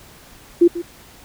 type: tone with echo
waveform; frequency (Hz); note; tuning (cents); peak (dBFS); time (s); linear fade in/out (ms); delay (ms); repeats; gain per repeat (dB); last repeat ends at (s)
sine; 344.6; F4; -23; -7; 0.61-0.68; 10; 140; 1; -15; 0.82
effects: pink hiss -45 dBFS RMS until 1.24 s